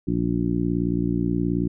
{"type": "harmonic tone", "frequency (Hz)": 58.7, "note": "A#1", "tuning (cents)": 13, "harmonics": [1, 2, 3, 4, 5, 6], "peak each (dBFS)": [-31, -29, -25, -30, -25, -30], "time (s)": [0.07, 1.68], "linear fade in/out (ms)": 10, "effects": []}